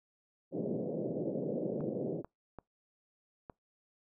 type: band-pass noise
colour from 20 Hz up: white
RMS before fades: -36 dBFS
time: 0.51-2.23 s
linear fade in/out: 50 ms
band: 130 to 560 Hz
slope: 48 dB/octave
type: clicks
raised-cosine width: 1 ms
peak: -31 dBFS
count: 4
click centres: 1.807 / 2.246 / 2.587 / 3.498 s
effects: noise-tail reverb RT60 0.2 s tail -26 dB re dry